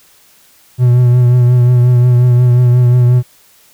triangle tone with vibrato, 123.2 Hz, B2, 4 cents flat, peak -3 dBFS, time 0.78-3.23 s, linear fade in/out 50 ms, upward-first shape triangle, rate 5.6 Hz, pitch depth 35 cents each way, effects white hiss -47 dBFS RMS until 3.73 s

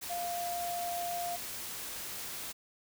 sine tone in noise, 698.5 Hz, F5, in tune, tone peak -34 dBFS, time 0.09-1.37 s, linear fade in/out 20 ms, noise white, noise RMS -41 dBFS, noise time 0.01-2.53 s, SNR +4 dB, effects none

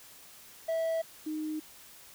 triangle / sine tone pair in turn, 653 / 309.2 Hz, E5 / D#4, -17 / -11 cents, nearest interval octave + minor second, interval 1294 cents, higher first, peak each -26 / -32 dBFS, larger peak first, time 0.68-1.02 / 1.26-1.6 s, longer neither, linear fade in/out 10 ms, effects white hiss -53 dBFS RMS until 2.14 s

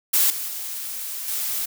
blue noise with level steps, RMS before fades -18 / -29 / -31 / -26 dBFS, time 0.13-1.66 s, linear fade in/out 10 ms, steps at 0.3 / 0.48 / 1.28 s, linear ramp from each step 2 ms, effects none

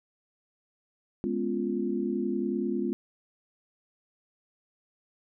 sine chord, C# dominant seventh, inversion second, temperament equal, 207.7 / 246.9 / 277.2 / 349.2 Hz, G#3 / B3 / C#4 / E#4, 0 / 0 / 0 / 0 cents, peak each -32 / -32 / -35 / -31 dBFS, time 1.24-2.93 s, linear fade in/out 0 ms, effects none

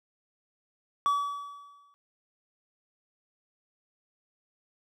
triangle tone with exponential decay, 1143 Hz, D6, 47 cents flat, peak -19 dBFS, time 1.06-1.94 s, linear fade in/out 0 ms, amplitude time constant 190 ms, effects none

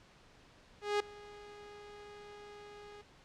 sawtooth tone with ADSR envelope, 413 Hz, G#4, 10 cents flat, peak -24 dBFS, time 0.81-3.02 s, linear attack 190 ms, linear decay 5 ms, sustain -22 dB, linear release 13 ms, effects pink hiss -61 dBFS RMS until 3.24 s + low-pass 5000 Hz 12 dB/octave

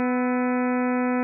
harmonic tone with a mistuned harmonic, 249.3 Hz, B3, 16 cents sharp, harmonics 1 / 2 / 3 / 4 / 5 / 6 / 7 / 8 / 9 / 10, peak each -22 / -28 / -32 / -34 / -36 / -38 / -39 / -40 / -41 / -42 dBFS, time 0-1.23 s, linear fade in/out 0 ms, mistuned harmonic 5, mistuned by +79 cents, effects none

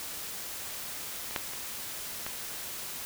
clicks, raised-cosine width 0.3 ms, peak -24 / -13 / -24 / -19 dBFS, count 4, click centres 1.31 / 1.362 / 1.535 / 2.265 s, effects white hiss -39 dBFS RMS until 3.05 s

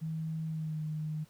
sine tone with pitch glide, 159.5 to 154.42 Hz, D#3 to D#3, +43 to -13 cents, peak -33 dBFS, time 0.01-1.25 s, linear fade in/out 20 ms, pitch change -56 cents, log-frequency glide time 0.46-0.82 s, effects pink hiss -64 dBFS RMS until 1.29 s

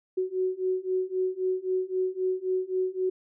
sine beating tone pair, 370 / 373.8 Hz, F#4 / F#4, 0 / +18 cents, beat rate 3.8 Hz, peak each -29 / -28 dBFS, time 0.17-3.1 s, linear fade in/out 10 ms, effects none

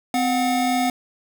square tone pair together, 256.4 / 726 Hz, C4 / F#5, -35 / -33 cents, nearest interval octave + tritone, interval 1802 cents, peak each -22 dBFS, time 0.14-0.9 s, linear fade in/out 2 ms, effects none

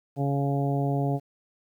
harmonic tone, 140 Hz, C#3, 18 cents sharp, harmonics 1 / 2 / 3 / 4 / 5 / 6, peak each -25 / -30 / -33 / -36 / -32 / -41 dBFS, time 0.16-1.2 s, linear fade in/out 50 ms, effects 10-bit

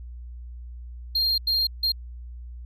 triangle tone bursts at uneven times, 4208 Hz, C8, 9 cents sharp, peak -19 dBFS, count 3, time 1.15-1.38 / 1.47-1.67 / 1.83-1.92 s, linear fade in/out 5 ms, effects added 60 Hz sine -36 dBFS peak until 2.65 s

